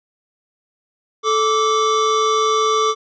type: tone pair together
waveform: square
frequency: 437.4 / 1166 Hz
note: A4 / D6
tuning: -10 / -13 cents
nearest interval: octave + perfect fourth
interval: 1697 cents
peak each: -19 / -17 dBFS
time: 1.23-2.95 s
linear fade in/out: 50 ms
effects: resampled to 16000 Hz